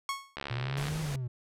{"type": "tone with exponential decay", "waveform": "sawtooth", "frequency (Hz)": 1100, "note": "C#6", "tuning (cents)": -14, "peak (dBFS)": -24, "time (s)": [0.09, 0.36], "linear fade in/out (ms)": 1, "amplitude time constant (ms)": 57}
{"type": "click train", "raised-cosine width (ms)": 0.3, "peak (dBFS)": -20, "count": 37, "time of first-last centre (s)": [0.37, 0.884], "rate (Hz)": 70.1}
{"type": "exponential two-way sweep", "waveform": "triangle", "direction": "up then down", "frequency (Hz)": [116.54, 160.1, 118.5], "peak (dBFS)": -30, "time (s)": [0.5, 1.28], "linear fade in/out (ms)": 10, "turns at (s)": 1}
{"type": "noise", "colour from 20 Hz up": "pink", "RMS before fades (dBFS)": -40, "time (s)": [0.77, 1.16], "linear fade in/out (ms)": 5}
{"effects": ["low-pass 11000 Hz 12 dB/octave"]}